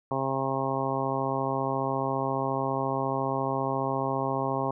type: harmonic tone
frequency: 134.5 Hz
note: C3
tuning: 48 cents sharp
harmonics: 1 / 2 / 3 / 4 / 5 / 6 / 7 / 8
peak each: -34 / -34 / -34 / -34 / -34 / -34 / -34 / -34 dBFS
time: 0.11-4.71 s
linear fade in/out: 2 ms
effects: none